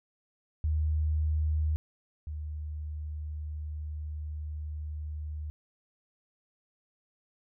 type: tone pair in turn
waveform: sine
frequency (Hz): 77.1 / 75.99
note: D#2 / D#2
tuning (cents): -15 / -40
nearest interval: unison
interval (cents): 25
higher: first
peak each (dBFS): -25 / -34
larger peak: first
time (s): 0.64-1.76 / 2.27-5.5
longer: second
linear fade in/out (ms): 0
effects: none